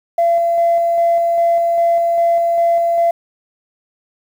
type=tone with tremolo; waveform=sine; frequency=680 Hz; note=F5; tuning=46 cents flat; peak=-9 dBFS; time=0.18-3.11 s; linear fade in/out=5 ms; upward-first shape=square; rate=2.5 Hz; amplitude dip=25%; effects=tanh soft clip ceiling -7 dBFS + 7-bit